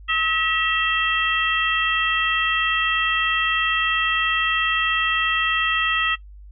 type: harmonic tone with a mistuned harmonic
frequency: 643 Hz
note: E5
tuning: 43 cents flat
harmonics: 2 / 3 / 4 / 5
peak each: -24 / -24 / -24 / -24 dBFS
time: 0.08-6.16 s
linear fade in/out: 20 ms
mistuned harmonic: 4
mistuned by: +75 cents
effects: noise-tail reverb RT60 0.1 s tail -18 dB re dry + added 50 Hz sine -39 dBFS peak until 6.51 s